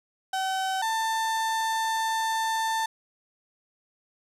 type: tone pair in turn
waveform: 35% pulse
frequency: 762 / 891.6 Hz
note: G5 / A5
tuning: -49 / +23 cents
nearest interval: minor third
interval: 272 cents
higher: second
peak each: -24 / -23 dBFS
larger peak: second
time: 0.33-0.82 / 0.82-2.86 s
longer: second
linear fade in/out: 5 ms
effects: low-pass 11000 Hz 12 dB/octave + 10-bit